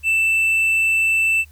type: tone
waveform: triangle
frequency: 2656 Hz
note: E7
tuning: 12 cents sharp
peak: -13 dBFS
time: 0.03-1.45 s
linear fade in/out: 50 ms
effects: added 75 Hz sine -44 dBFS peak until 1.51 s + white hiss -56 dBFS RMS until 1.51 s